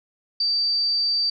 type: tone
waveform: sine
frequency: 4644 Hz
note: D8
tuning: 20 cents flat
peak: -19 dBFS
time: 0.4-1.3 s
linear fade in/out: 5 ms
effects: none